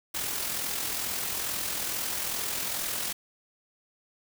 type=noise with amplitude modulation; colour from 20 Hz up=white; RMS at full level=-30 dBFS; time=0.14-3.13 s; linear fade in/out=10 ms; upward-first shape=sine; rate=42.3 Hz; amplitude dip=40%; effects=none